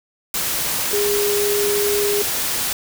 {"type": "tone in noise", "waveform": "sine", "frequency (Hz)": 410.2, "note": "G#4", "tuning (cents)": -21, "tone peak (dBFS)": -18, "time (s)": [0.93, 2.22], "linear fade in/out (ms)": 2, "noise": "white", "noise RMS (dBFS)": -22, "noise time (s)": [0.34, 2.73], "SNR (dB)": 1, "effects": []}